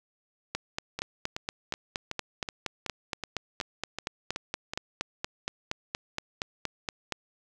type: two click trains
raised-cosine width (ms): 0.2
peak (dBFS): -13 / -16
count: 29 / 11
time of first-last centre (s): 0.55-7.123 / 0.99-4.735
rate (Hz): 4.26 / 2.67
effects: none